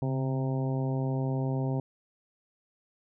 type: harmonic tone with a mistuned harmonic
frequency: 131.8 Hz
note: C3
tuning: 13 cents sharp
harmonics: 1 / 2 / 3 / 4 / 5 / 6 / 7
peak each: -28 / -34 / -38 / -40 / -42 / -44 / -45 dBFS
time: 0.02-1.8 s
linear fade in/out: 2 ms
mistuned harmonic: 1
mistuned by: +53 cents
effects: none